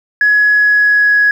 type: tone with pitch glide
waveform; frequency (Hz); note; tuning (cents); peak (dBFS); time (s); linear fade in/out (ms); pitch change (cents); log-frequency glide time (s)
sine; 1684 to 1672.4; G#6 to G#6; +24 to +12; -6; 0.21-1.31; 2; -12; 0.52-1.15
effects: tanh soft clip ceiling -2 dBFS + 7-bit